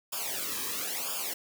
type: noise with flanger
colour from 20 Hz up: white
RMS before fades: -34 dBFS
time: 0.12-1.34 s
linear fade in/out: 10 ms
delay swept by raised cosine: 0.49 to 1.43 ms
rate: 1 Hz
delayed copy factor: -1
effects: none